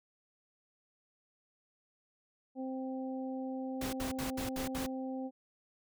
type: harmonic tone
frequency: 261.6 Hz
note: C4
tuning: in tune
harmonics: 1 / 2 / 3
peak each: -37 / -43 / -47 dBFS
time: 2.55-5.31 s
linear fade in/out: 50 ms
type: noise bursts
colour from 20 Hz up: pink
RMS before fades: -40 dBFS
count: 6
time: 3.81-4.865 s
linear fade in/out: 5 ms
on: 120 ms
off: 67 ms
effects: none